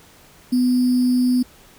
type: tone with sample-and-hold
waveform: sine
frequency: 249.9 Hz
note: B3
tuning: 21 cents sharp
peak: -14 dBFS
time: 0.52-1.43 s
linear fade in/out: 10 ms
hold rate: 4900 Hz
effects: pink hiss -49 dBFS RMS until 1.78 s